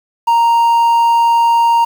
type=tone with quantisation; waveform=triangle; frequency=931 Hz; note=A#5; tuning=2 cents flat; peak=-6 dBFS; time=0.27-1.85 s; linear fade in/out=10 ms; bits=6; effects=none